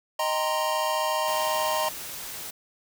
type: chord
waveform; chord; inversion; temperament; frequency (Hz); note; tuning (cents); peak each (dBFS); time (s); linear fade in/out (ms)
square; C minor seventh; first; equal; 622.3 / 784 / 932.3 / 1046.5; Eb5 / G5 / Bb5 / C6; 0 / 0 / 0 / 0; -29 / -35 / -29 / -31; 0.19-1.89; 5
type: noise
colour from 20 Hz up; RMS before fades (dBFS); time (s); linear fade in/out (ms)
white; -37; 1.27-2.51; 10
effects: none